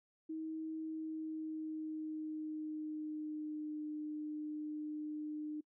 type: tone with pitch glide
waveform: sine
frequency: 317.5 to 303 Hz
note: D#4 to D#4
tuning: +35 to -46 cents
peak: -39 dBFS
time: 0.29-5.61 s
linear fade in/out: 10 ms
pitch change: -81 cents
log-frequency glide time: 0.78-3.85 s
effects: noise-tail reverb RT60 0.1 s tail -26 dB re dry